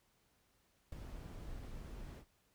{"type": "noise with ADSR envelope", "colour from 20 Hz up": "brown", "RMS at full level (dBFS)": -43, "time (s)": [0.92, 2.25], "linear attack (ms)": 4, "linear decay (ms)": 14, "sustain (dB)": -5, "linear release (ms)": 74, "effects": ["pink hiss -75 dBFS RMS until 2.54 s"]}